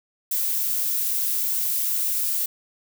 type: noise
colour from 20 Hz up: violet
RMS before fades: -24 dBFS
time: 0.31-2.46 s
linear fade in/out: 5 ms
effects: none